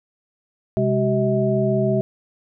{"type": "tone cluster", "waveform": "sine", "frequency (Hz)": [129.4, 203.3, 381.5, 640], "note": ["C3", "G#3", "G4", "D#5"], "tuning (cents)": [-19, -37, -47, 49], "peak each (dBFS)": -22, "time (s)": [0.77, 2.01], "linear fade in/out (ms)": 0, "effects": []}